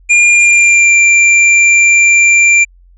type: tone with pitch glide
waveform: square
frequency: 2410 to 2366 Hz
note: D7 to D7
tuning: +44 to +12 cents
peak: -5 dBFS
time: 0.09-2.65 s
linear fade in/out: 20 ms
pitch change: -32 cents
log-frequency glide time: 0.28-0.96 s
effects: added 44 Hz sine -40 dBFS peak until 2.97 s + resampled to 22050 Hz